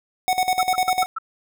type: tone with tremolo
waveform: square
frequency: 740 Hz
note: F#5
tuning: in tune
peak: -17 dBFS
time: 0.28-1.06 s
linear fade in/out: 0 ms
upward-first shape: square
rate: 10 Hz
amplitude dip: 75%
type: tone bursts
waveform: sine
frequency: 1322 Hz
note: E6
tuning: 5 cents sharp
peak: -23 dBFS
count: 5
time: 0.59-1.185 s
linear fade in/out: 5 ms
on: 23 ms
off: 120 ms
effects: none